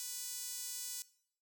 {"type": "tone with high-pass filter", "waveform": "sawtooth", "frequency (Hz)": 493.9, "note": "B4", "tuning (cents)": 0, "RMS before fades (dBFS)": -43, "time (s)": [0, 1.02], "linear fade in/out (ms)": 0, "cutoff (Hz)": 6700, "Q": 1.3, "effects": ["noise-tail reverb RT60 0.6 s tail -19 dB re dry"]}